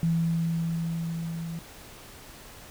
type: tone with level ramp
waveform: sine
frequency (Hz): 165.8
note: E3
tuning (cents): +10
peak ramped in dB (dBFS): -21 to -32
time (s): 0.03-1.59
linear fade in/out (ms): 0
effects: pink hiss -47 dBFS RMS until 2.7 s